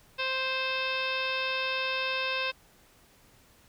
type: harmonic tone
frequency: 523.3 Hz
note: C5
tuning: in tune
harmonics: 1 / 2 / 3 / 4 / 5 / 6 / 7 / 8 / 9 / 10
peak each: -36 / -36 / -36 / -42 / -32 / -42 / -37 / -45 / -45 / -44 dBFS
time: 0.18-2.52 s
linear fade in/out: 20 ms
effects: pink hiss -60 dBFS RMS until 3.68 s